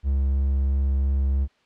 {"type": "tone with vibrato", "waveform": "triangle", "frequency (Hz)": 68.1, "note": "C#2", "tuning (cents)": -30, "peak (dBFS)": -17, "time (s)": [0.03, 1.48], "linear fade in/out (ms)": 50, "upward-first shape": "sine", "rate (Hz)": 3, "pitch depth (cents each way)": 9, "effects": ["white hiss -62 dBFS RMS until 1.65 s", "low-pass 3000 Hz 12 dB/octave"]}